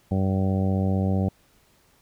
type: harmonic tone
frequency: 95.6 Hz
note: G2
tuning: 43 cents flat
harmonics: 1 / 2 / 3 / 4 / 5 / 6 / 7 / 8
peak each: -23 / -24 / -33 / -36 / -35 / -35 / -40 / -37 dBFS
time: 0.11-1.29 s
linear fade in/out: 5 ms
effects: pink hiss -61 dBFS RMS until 2.01 s